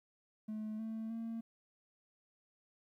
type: tone with pitch steps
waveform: triangle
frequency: 215.6 / 222.1 / 227.6 Hz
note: A3 / A3 / A#3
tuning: -35 / +16 / -41 cents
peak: -36 dBFS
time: 0.48-1.41 s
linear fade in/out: 10 ms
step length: 310 ms
effects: tanh soft clip ceiling -33 dBFS + 13-bit